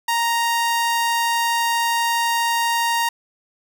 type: tone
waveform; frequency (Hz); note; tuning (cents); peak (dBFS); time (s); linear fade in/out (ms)
sawtooth; 932.3; A#5; 0; -14; 0.08-3.09; 5
effects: none